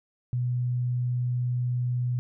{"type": "tone", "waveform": "sine", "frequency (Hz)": 123.47, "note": "B2", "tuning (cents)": 0, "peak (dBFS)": -24, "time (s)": [0.33, 2.19], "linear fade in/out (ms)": 0, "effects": []}